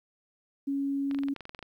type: tone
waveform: sine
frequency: 277.7 Hz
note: C#4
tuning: 3 cents sharp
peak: -27 dBFS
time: 0.67-1.34 s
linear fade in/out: 10 ms
type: clicks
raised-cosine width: 0.3 ms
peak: -26 dBFS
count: 12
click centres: 1.112 / 1.147 / 1.188 / 1.235 / 1.285 / 1.363 / 1.407 / 1.454 / 1.494 / 1.548 / 1.591 / 1.627 s
effects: 11-bit